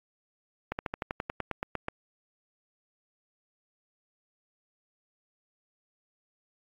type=slowing click train; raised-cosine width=0.5 ms; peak=-16 dBFS; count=13; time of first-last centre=0.72-1.884 s; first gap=69 ms; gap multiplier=1.06; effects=AAC 48 kbps